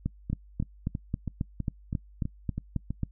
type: two click trains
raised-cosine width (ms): 5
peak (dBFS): -19 / -16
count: 9 / 12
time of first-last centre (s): 0.3-2.906 / 0.06-3.033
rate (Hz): 3.07 / 3.7
effects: noise-tail reverb RT60 0.1 s tail -24 dB re dry + added 50 Hz sine -50 dBFS peak until 3.11 s